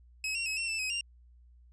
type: tone with pitch steps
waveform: sawtooth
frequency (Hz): 2560 / 2739 / 2566 / 2715 / 2646 / 2536 / 2786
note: D#7 / F7 / E7 / F7 / E7 / D#7 / F7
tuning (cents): +49 / -34 / -47 / -50 / +6 / +32 / -5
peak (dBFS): -28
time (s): 0.24-1.01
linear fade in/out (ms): 2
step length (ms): 110
effects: added 60 Hz sine -55 dBFS peak until 1.72 s + resampled to 22050 Hz